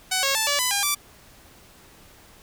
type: tone with pitch steps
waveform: 5% pulse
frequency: 750 / 547 / 879 / 575 / 1002 / 805 / 1166 Hz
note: F#5 / C#5 / A5 / D5 / B5 / G5 / D6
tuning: +23 / -23 / -2 / -37 / +25 / +46 / -13 cents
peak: -9 dBFS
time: 0.11-0.95 s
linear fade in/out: 10 ms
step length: 120 ms
effects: pink hiss -51 dBFS RMS until 2.42 s